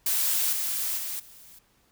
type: noise with level steps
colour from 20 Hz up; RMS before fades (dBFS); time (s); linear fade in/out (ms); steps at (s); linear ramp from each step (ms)
blue; -25 / -29 / -33 / -50; 0.06-1.59; 5; 0.52 / 0.97 / 1.19; 10
effects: pink hiss -65 dBFS RMS until 1.91 s